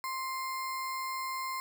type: tone with sample-and-hold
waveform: sine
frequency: 1048 Hz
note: C6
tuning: 2 cents sharp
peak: -33 dBFS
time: 0.04-1.6 s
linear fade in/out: 0 ms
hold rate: 3150 Hz
effects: none